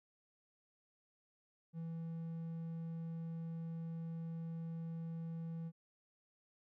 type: tone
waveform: triangle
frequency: 164.81 Hz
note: E3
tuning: in tune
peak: -39 dBFS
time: 1.73-5.72 s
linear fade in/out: 50 ms
effects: none